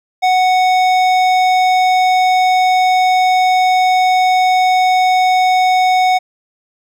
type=tone with hard clipping; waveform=sine; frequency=740 Hz; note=F#5; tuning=in tune; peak=-11 dBFS; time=0.22-6.19 s; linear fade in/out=20 ms; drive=13 dB; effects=none